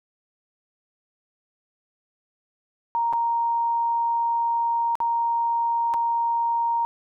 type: tone with dropouts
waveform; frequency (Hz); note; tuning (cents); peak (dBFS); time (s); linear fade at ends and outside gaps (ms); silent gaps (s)
sine; 932.3; A#5; 0; -20; 2.95-6.85; 0; 3.127-3.134 / 4.954-5.003 / 5.938-5.942
effects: none